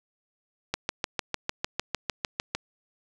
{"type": "click train", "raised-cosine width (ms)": 0.2, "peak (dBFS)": -9, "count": 13, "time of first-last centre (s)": [0.74, 2.55], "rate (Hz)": 6.63, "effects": []}